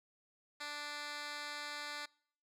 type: tone with band-pass filter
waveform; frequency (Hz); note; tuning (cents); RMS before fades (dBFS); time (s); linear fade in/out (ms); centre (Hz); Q
10% pulse; 293.7; D4; 0; -44; 0.6-2.06; 10; 3300; 1
effects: noise-tail reverb RT60 0.6 s tail -25 dB re dry